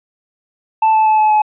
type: tone with pitch steps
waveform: triangle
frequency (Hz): 880 / 872.9 / 865.9 / 858.9 / 852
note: A5 / A5 / A5 / A5 / G#5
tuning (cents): 0 / -14 / -28 / -42 / +44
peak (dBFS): -7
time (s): 0.82-1.42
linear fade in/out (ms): 5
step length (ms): 120
effects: resampled to 8000 Hz